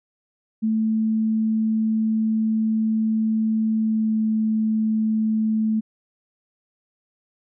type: tone with pitch glide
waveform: sine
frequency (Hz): 220 to 218.6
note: A3 to A3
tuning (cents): 0 to -11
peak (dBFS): -18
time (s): 0.62-5.81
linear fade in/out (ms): 20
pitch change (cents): -11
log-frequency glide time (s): 3.78-4.17
effects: none